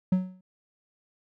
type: tone with exponential decay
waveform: triangle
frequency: 185 Hz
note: F#3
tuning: in tune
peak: -15 dBFS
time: 0.12-0.41 s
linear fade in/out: 5 ms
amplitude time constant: 62 ms
effects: none